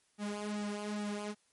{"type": "tone with flanger", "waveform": "sawtooth", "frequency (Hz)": 207.7, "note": "G#3", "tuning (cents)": 0, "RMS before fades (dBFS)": -38, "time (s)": [0.18, 1.35], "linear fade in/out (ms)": 50, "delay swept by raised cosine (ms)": [1.9, 4.3], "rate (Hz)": 2.4, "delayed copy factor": -0.75, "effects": ["white hiss -72 dBFS RMS until 1.52 s", "MP3 48 kbps"]}